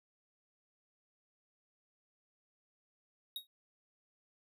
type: tone with exponential decay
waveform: square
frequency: 3769 Hz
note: A#7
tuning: 18 cents sharp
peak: -36 dBFS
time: 3.36-3.47 s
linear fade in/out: 2 ms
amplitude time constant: 23 ms
effects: none